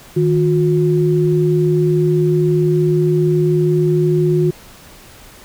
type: tone pair together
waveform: sine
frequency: 155.56 / 359.7 Hz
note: D#3 / F#4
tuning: 0 / -49 cents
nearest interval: octave + minor third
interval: 1451 cents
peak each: -14 dBFS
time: 0.16-4.51 s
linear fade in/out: 10 ms
effects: pink hiss -41 dBFS RMS until 5.44 s